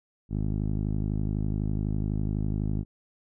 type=tone with low-pass filter; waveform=10% pulse; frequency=52 Hz; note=G#1; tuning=3 cents sharp; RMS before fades=-28 dBFS; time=0.29-2.85 s; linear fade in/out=50 ms; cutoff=240 Hz; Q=0.69; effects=none